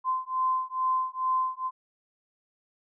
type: beating tone pair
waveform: sine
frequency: 1033 / 1035.3 Hz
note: C6 / C6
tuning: -22 / -19 cents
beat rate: 2.3 Hz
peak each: -28 dBFS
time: 0.04-1.71 s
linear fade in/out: 50 ms
effects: none